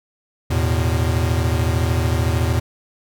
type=chord; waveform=square; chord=E suspended fourth; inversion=none; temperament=equal with one note detuned; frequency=81.7 / 110 / 123.47 Hz; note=E2 / A2 / B2; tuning=-15 / 0 / 0 cents; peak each=-20 / -22 / -24 dBFS; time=0.5-2.6 s; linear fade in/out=10 ms; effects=none